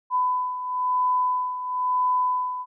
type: beating tone pair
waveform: sine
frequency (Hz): 1002 / 1003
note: B5 / B5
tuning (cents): +25 / +26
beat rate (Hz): 1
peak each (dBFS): -22 / -28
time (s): 0.1-2.66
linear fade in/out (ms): 50
effects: none